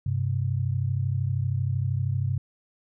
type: tone pair together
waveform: sine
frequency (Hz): 98.1 / 130.95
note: G2 / C3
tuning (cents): +2 / +2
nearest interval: perfect fourth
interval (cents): 500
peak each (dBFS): -26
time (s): 0.06-2.38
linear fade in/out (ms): 5
effects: none